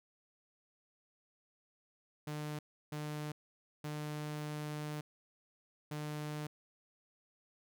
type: tone bursts at uneven times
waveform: sawtooth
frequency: 150.3 Hz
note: D3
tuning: 40 cents sharp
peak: -35 dBFS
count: 4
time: 2.27-2.59 / 2.92-3.32 / 3.84-5.01 / 5.91-6.47 s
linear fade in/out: 5 ms
effects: none